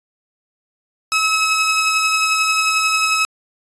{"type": "tone pair together", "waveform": "sawtooth", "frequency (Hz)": [1290.6, 2570], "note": ["E6", "E7"], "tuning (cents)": [-37, -45], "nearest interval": "octave", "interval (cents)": 1192, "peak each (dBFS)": -14, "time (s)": [1.12, 3.25], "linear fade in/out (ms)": 0, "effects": ["resampled to 22050 Hz"]}